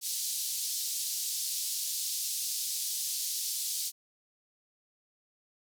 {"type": "band-pass noise", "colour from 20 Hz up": "pink", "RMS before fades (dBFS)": -34, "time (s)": [0.01, 3.92], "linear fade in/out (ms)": 50, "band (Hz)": [4300, 15000], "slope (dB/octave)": 24, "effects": []}